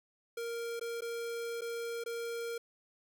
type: tone with dropouts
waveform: square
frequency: 466.2 Hz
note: A#4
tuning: in tune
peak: -37 dBFS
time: 0.37-2.58 s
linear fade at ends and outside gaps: 5 ms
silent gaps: 0.796-0.811 / 1.008-1.019 / 1.61-1.617 / 2.039-2.06 s
effects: none